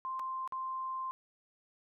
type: tone with dropouts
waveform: sine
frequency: 1046.5 Hz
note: C6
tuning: in tune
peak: -35 dBFS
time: 0.05-1.11 s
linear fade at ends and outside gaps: 0 ms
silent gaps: 0.194-0.197 / 0.476-0.523 s
effects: none